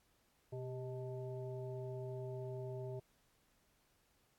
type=harmonic tone with a mistuned harmonic; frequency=126 Hz; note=B2; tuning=35 cents sharp; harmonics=1 / 3 / 5 / 7; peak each=-44 / -46 / -50 / -60 dBFS; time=0.52-3 s; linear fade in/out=10 ms; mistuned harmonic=3; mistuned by=+70 cents; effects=pink hiss -75 dBFS RMS until 4.38 s + AAC 64 kbps